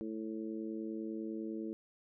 harmonic tone, 110 Hz, A2, in tune, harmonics 2 / 3 / 4 / 5, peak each -42 / -40 / -46 / -54 dBFS, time 0.01-1.73 s, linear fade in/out 0 ms, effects none

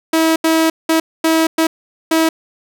sawtooth tone bursts at uneven times, 322.9 Hz, E4, 36 cents flat, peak -7 dBFS, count 6, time 0.13-0.36 / 0.44-0.7 / 0.89-1 / 1.24-1.47 / 1.58-1.67 / 2.11-2.29 s, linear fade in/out 5 ms, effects none

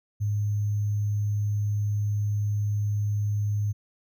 sine tone with sample-and-hold, 103.83 Hz, G#2, in tune, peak -23 dBFS, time 0.2-3.73 s, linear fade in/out 20 ms, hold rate 6300 Hz, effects none

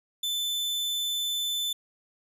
40% pulse tone, 3520 Hz, A7, in tune, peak -26 dBFS, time 0.23-1.73 s, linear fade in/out 5 ms, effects none

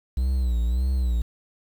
triangle tone with vibrato, 61.74 Hz, B1, in tune, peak -18 dBFS, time 0.17-1.22 s, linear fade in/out 5 ms, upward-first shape sine, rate 1.7 Hz, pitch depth 110 cents each way, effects 8-bit

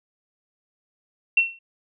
sine tone with exponential decay, 2715 Hz, F7, 50 cents flat, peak -11 dBFS, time 1.37-1.59 s, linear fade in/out 5 ms, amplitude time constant 47 ms, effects none

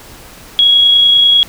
sine tone with amplitude modulation, 3322 Hz, G#7, in tune, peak -4 dBFS, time 0.59-1.43 s, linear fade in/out 0 ms, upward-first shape sine, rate 30.1 Hz, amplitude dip 25%, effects pink hiss -36 dBFS RMS until 1.48 s

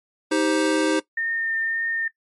square chord, C minor, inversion first, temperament just, 314 / 392.4 / 523.3 Hz, Eb4 / G4 / C5, +16 / +2 / 0 cents, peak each -21 / -26 / -26 dBFS, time 0.31-1 s, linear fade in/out 10 ms
sine tone with vibrato, 1818 Hz, A#6, 44 cents flat, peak -22 dBFS, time 1.17-2.08 s, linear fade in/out 5 ms, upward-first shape triangle, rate 1.8 Hz, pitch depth 13 cents each way
effects noise-tail reverb RT60 0.1 s tail -18 dB re dry + MP3 48 kbps

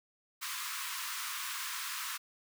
pink high-pass noise, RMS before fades -39 dBFS, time 0.41-2.18 s, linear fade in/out 20 ms, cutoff 980 Hz, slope 96 dB/octave, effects none

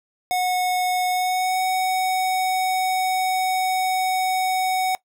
square tone with pitch glide, 731 to 747.7 Hz, F#5 to F#5, -21 to +18 cents, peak -20 dBFS, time 0.31-4.95 s, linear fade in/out 0 ms, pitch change +39 cents, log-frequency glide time 1.1-1.63 s, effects noise-tail reverb RT60 0.1 s tail -19 dB re dry

